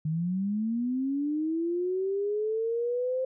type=linear sweep; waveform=sine; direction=up; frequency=151.6 to 523.3 Hz; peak=-26 dBFS; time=0.05-3.25 s; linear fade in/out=5 ms; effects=none